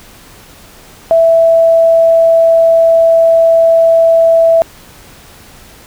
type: tone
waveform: sine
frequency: 660 Hz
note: E5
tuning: 2 cents sharp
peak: -4 dBFS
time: 1.11-4.62 s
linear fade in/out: 0 ms
effects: pink hiss -38 dBFS RMS until 5.86 s